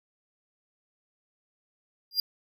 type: tone with exponential growth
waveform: square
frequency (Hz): 4800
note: D8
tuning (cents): +37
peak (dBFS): -19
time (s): 2.11-2.2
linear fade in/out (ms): 2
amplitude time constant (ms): 19
effects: none